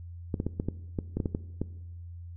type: clicks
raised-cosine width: 3 ms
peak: -16 dBFS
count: 11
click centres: 0.342 / 0.401 / 0.466 / 0.599 / 0.686 / 0.988 / 1.17 / 1.202 / 1.258 / 1.349 / 1.616 s
effects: noise-tail reverb RT60 1.0 s tail -18 dB re dry + added 86 Hz sine -40 dBFS peak until 2.36 s